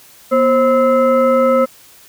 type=tone with frequency modulation; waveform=sine; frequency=530 Hz; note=C5; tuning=22 cents sharp; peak=-9 dBFS; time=0.31-1.66 s; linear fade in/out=20 ms; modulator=772 Hz; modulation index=0.86; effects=white hiss -44 dBFS RMS until 2.08 s